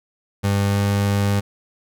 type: tone with pitch glide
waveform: 30% pulse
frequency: 100 to 100.81 Hz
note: G2 to G2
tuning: +35 to +49 cents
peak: -14 dBFS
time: 0.43-1.41 s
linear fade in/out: 20 ms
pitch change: +14 cents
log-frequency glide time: 0.68-0.81 s
effects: none